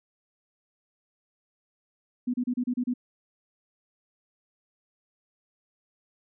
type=tone bursts; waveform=sine; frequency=247.2 Hz; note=B3; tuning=2 cents sharp; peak=-24 dBFS; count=7; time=2.27-2.939 s; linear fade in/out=10 ms; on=69 ms; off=31 ms; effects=none